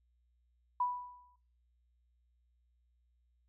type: tone with exponential decay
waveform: sine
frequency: 986 Hz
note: B5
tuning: 3 cents flat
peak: -28 dBFS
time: 0.8-1.36 s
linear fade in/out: 5 ms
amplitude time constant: 120 ms
effects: noise-tail reverb RT60 0.4 s tail -17 dB re dry + added 60 Hz sine -70 dBFS peak until 3.48 s